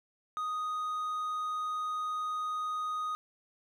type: tone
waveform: triangle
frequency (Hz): 1244.5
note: D#6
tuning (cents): 0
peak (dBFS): -30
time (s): 0.37-3.15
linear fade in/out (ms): 0
effects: none